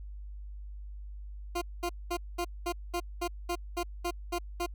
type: tone bursts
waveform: 20% pulse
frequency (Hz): 349.2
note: F4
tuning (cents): 0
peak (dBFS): -25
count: 12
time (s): 1.55-4.664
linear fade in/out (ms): 10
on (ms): 67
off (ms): 210
effects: added 50 Hz sine -40 dBFS peak until 4.74 s